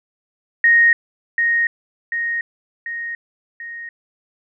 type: tone with echo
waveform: sine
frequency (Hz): 1864.7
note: A#6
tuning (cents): 0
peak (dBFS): -9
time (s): 0.64-0.93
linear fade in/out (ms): 2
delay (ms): 740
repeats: 4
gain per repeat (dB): -5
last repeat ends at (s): 3.89
effects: none